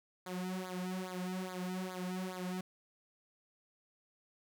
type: tone with flanger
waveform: sawtooth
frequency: 183.9 Hz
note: F#3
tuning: 10 cents flat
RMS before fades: -40 dBFS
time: 0.26-2.61 s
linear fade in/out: 5 ms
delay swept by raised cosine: 0.35 to 3.65 ms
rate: 2.4 Hz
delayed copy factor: -0.95
effects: none